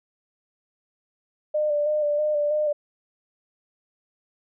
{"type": "tone with vibrato", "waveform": "sine", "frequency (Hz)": 597, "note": "D5", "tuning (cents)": 28, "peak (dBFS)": -20, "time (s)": [1.54, 2.73], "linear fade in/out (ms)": 10, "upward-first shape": "square", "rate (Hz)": 3.1, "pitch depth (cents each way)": 25, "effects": []}